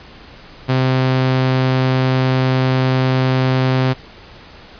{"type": "tone", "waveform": "sawtooth", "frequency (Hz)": 130, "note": "C3", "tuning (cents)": -11, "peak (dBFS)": -9, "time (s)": [0.68, 3.94], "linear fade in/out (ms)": 20, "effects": ["pink hiss -40 dBFS RMS until 4.79 s", "resampled to 11025 Hz"]}